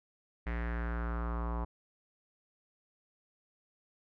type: tone with low-pass filter sweep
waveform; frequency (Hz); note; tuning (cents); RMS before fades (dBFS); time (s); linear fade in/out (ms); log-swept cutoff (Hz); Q
square; 58.27; A#1; 0; -35; 0.46-1.65; 10; 2000 to 1000; 3.8
effects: none